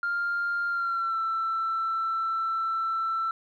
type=tone with pitch glide; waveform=sine; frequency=1399 to 1334.3 Hz; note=F6 to E6; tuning=+3 to +21 cents; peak=-24 dBFS; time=0.03-3.31 s; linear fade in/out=2 ms; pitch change=-82 cents; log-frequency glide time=0.68-1.18 s; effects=tanh soft clip ceiling -22 dBFS + 11-bit